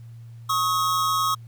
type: tone pair together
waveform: square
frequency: 1099 / 1267.9 Hz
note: C#6 / D#6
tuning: -15 / +32 cents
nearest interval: major second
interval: 247 cents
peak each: -24 dBFS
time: 0.49-1.35 s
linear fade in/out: 10 ms
effects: added 116 Hz sine -39 dBFS peak until 1.47 s + pink hiss -63 dBFS RMS until 1.47 s